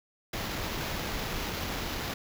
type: noise with sample-and-hold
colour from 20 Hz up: pink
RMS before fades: -34 dBFS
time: 0.33-2.14 s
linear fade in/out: 5 ms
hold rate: 8820 Hz
effects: none